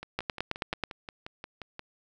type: two click trains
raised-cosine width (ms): 0.3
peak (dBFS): -13 / -23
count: 7 / 11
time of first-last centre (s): 0.19-0.837 / 0.03-1.794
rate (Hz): 9.27 / 5.67
effects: none